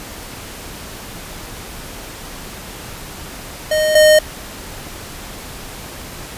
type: tone pair in turn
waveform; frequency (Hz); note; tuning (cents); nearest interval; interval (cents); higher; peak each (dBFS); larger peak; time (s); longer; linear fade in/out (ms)
square; 618 / 615.3; D#5 / D#5; -12 / -19; unison; 7; first; -14 / -7; second; 3.71-3.95 / 3.95-4.19; neither; 5
effects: pink hiss -32 dBFS RMS until 6.37 s + resampled to 32000 Hz